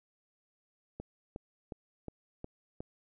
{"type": "click train", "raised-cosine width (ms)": 2, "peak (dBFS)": -27, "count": 6, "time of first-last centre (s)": [1, 2.805], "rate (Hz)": 2.77, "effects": []}